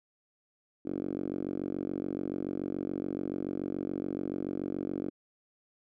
5% pulse tone with band-pass filter, 47 Hz, F#1, 28 cents sharp, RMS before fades -35 dBFS, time 0.85-5.1 s, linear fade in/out 10 ms, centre 300 Hz, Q 2.9, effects none

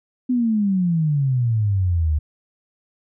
sine exponential sweep, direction down, 256.1 to 73.42 Hz, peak -16 dBFS, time 0.29-2.19 s, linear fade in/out 10 ms, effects none

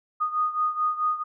sine beating tone pair, 1235 / 1239.6 Hz, D#6 / D#6, -13 / -7 cents, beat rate 4.6 Hz, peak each -24 / -28 dBFS, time 0.2-1.24 s, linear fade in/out 20 ms, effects none

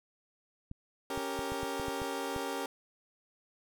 clicks, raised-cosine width 5 ms, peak -29 dBFS, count 9, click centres 0.714 / 1.176 / 1.391 / 1.52 / 1.632 / 1.798 / 1.883 / 2.018 / 2.363 s
20% pulse chord, G diminished, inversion second, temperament equal, 277.2 / 392 / 466.2 Hz, Db4 / G4 / Bb4, 0 / 0 / 0 cents, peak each -34 dBFS, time 1.1-2.66 s, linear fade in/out 2 ms
effects none

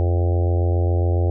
harmonic tone, 87.31 Hz, F2, in tune, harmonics 1 / 3 / 4 / 5 / 6 / 7 / 8 / 9, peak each -16 / -35 / -28 / -31 / -32 / -34 / -36 / -37 dBFS, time 0-1.3 s, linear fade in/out 0 ms, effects none

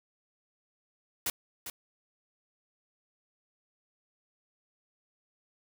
white noise with echo, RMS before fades -31 dBFS, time 1.26-1.3 s, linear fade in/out 2 ms, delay 400 ms, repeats 1, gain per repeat -9 dB, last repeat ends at 1.7 s, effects none

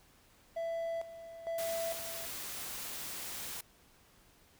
triangle tone with tremolo, 665 Hz, E5, 15 cents sharp, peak -32 dBFS, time 0.56-2.26 s, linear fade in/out 10 ms, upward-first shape square, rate 1.1 Hz, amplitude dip 75%
white noise, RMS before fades -42 dBFS, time 1.58-3.61 s, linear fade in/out 5 ms
effects pink hiss -64 dBFS RMS until 4.59 s

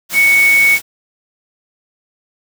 sine tone in noise, 2223 Hz, C#7, 4 cents sharp, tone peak -7 dBFS, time 0.13-0.79 s, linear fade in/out 50 ms, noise white, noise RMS -22 dBFS, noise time 0.09-0.82 s, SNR +12 dB, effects none

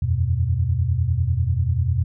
sine chord, E suspended second, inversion none, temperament equal, 82.41 / 92.5 / 123.47 Hz, E2 / F#2 / B2, 0 / 0 / 0 cents, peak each -22 dBFS, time 0.02-2.04 s, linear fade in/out 5 ms, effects none

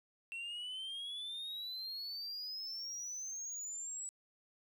sine exponential sweep, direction up, 2696 to 7880 Hz, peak -38 dBFS, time 0.32-4.09 s, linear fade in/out 0 ms, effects tanh soft clip ceiling -40 dBFS + 12-bit

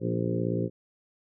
harmonic tone with a mistuned harmonic, 57.6 Hz, A#1, 20 cents flat, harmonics 2 / 3 / 4 / 5 / 6 / 7 / 8 / 9, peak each -31 / -31 / -37 / -35 / -34 / -34 / -39 / -36 dBFS, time 0-0.7 s, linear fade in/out 50 ms, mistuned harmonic 4, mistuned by +32 cents, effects none

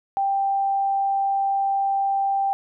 sine tone, 787 Hz, G5, 7 cents sharp, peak -19 dBFS, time 0.17-2.53 s, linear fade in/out 0 ms, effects none

